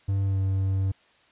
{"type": "tone with pitch glide", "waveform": "triangle", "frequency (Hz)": [98, 96.15], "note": ["G2", "G2"], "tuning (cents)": [0, -33], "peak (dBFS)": -20, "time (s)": [0.08, 0.92], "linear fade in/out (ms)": 10, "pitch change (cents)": -33, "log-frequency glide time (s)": [0.24, 0.39], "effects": ["white hiss -60 dBFS RMS until 1.31 s", "resampled to 8000 Hz"]}